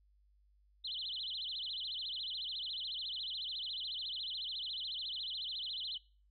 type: tone with vibrato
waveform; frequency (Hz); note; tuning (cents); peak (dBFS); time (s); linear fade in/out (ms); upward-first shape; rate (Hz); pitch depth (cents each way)
sine; 3520; A7; 0; -38; 0.84-5.98; 10; sine; 14; 300
effects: noise-tail reverb RT60 0.4 s tail -22 dB re dry + added 50 Hz sine -66 dBFS peak until 6.3 s

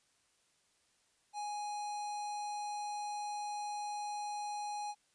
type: tone with notch filter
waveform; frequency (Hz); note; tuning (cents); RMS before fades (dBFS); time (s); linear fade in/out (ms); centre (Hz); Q
square; 830.6; G#5; 0; -40; 1.33-4.95; 50; 2200; 1.6
effects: white hiss -73 dBFS RMS until 5.14 s + resampled to 22050 Hz

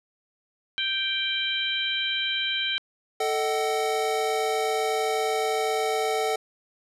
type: harmonic tone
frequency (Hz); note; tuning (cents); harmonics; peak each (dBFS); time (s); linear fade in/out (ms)
784; G5; 0; 2 / 3 / 4 / 5; -32 / -31 / -27 / -32; 0.78-2.78; 0
type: chord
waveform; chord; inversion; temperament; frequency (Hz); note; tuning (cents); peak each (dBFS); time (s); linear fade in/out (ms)
square; D# diminished; second; equal with one note detuned; 440 / 622.3 / 756; A4 / D#5 / F#5; 0 / 0 / +37; -27 / -33 / -28; 3.2-6.36; 5
effects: low-pass 11000 Hz 12 dB/octave

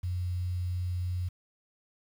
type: tone with quantisation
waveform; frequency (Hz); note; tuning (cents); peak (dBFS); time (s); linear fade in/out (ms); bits
sine; 89.7; F2; +47; -29; 0.03-1.29; 10; 9
effects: none

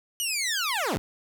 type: linear sweep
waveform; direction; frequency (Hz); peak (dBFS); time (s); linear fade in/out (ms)
15% pulse; down; 2979 to 46.02; -19; 0.2-0.98; 0
effects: none

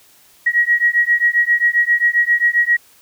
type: beating tone pair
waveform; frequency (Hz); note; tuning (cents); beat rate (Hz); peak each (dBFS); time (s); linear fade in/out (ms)
sine; 1900 / 1907.5; A#6 / A#6; +33 / +39; 7.5; -15; 0.46-2.77; 10
effects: white hiss -50 dBFS RMS until 3.01 s

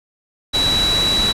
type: tone in noise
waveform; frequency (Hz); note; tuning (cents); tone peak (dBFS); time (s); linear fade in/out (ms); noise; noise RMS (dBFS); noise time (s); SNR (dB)
sine; 3918; B7; -15; -15; 0.53-1.33; 20; pink; -22; 0.53-1.33; +4
effects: low-pass 10000 Hz 12 dB/octave

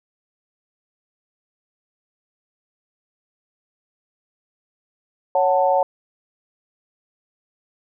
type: chord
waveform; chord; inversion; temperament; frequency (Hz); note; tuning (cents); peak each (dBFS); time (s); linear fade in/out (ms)
sine; F# minor; second; just; 555 / 740 / 888; C#5 / F#5 / A5; +2 / 0 / +16; -18 / -19 / -20; 5.35-5.83; 2
effects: none

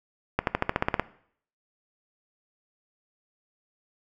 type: accelerating click train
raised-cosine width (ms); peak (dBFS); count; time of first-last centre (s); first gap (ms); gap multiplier
0.5; -7; 10; 0.39-0.996; 82; 0.95
effects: noise-tail reverb RT60 0.6 s tail -18 dB re dry

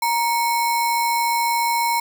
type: tone with sample-and-hold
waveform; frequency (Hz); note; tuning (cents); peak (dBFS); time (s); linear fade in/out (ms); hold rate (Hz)
sine; 937; A#5; +9; -17; 0.02-2; 5; 3150
effects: none

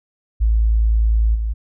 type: tone with level steps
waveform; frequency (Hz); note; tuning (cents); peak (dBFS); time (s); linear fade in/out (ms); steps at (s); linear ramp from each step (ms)
sine; 55; A1; 0; -12 / -18; 0.4-1.54; 20; 1.34; 20
effects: none

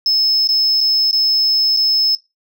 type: tone with dropouts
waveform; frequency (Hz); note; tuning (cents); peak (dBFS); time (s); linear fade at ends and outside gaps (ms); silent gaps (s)
sine; 5210; E8; -21; -10; 0.06-2.15; 1; 0.473-0.489 / 0.806-0.811 / 1.111-1.129 / 1.765-1.771
effects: noise-tail reverb RT60 0.2 s tail -17 dB re dry + tanh soft clip ceiling -10 dBFS

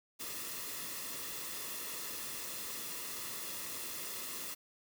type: noise with comb filter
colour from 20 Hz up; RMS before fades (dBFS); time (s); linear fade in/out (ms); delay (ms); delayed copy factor
white; -42; 0.19-4.55; 20; 1.3; -0.55
effects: none

